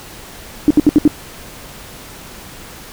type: tone bursts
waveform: sine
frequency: 299.3 Hz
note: D4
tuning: 33 cents sharp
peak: -4 dBFS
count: 5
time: 0.68-1.077 s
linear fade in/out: 0 ms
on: 25 ms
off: 68 ms
effects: pink hiss -35 dBFS RMS until 2.92 s